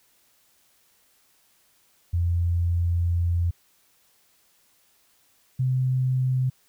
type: tone pair in turn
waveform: sine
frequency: 86.1 / 129 Hz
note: F2 / C3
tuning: -24 / -24 cents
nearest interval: perfect fifth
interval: 700 cents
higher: second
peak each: -20 dBFS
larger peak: neither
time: 2.13-3.51 / 5.59-6.5 s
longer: first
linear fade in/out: 10 ms
effects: white hiss -63 dBFS RMS until 6.68 s